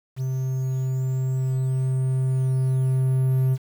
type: tone with level ramp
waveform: triangle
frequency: 130.7 Hz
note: C3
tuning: 1 cent flat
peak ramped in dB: -21 to -15 dBFS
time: 0.16-3.58 s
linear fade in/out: 50 ms
effects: 8-bit